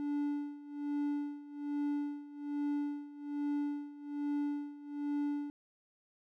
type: tone with tremolo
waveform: triangle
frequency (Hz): 290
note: D4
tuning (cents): -22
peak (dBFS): -29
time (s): 0-5.5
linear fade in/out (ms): 0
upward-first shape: sine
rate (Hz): 1.2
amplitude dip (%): 85
effects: none